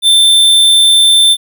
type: tone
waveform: square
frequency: 3555 Hz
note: A7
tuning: 17 cents sharp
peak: -5 dBFS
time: 0.02-1.37 s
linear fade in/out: 50 ms
effects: none